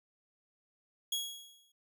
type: tone with exponential decay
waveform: sawtooth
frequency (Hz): 3322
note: G#7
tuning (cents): 0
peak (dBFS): -27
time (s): 1.12-1.72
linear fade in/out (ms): 5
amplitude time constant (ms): 130
effects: none